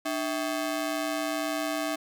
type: ring-modulated tone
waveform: sawtooth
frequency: 475.8 Hz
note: A#4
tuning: 35 cents sharp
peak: -21 dBFS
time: 0.05-1.96 s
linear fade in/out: 10 ms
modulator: 177 Hz
effects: none